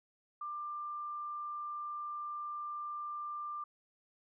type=tone; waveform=sine; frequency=1189 Hz; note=D6; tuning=21 cents sharp; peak=-38 dBFS; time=0.41-3.64 s; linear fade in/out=5 ms; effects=none